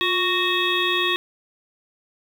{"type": "harmonic tone with a mistuned harmonic", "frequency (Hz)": 370.8, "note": "F#4", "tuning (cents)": 4, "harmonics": [1, 3, 5, 7, 9, 10], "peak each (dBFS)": [-26, -26, -26, -26, -26, -26], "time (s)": [0.01, 1.16], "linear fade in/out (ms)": 0, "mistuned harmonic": 1, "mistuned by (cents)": -71, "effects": ["7-bit"]}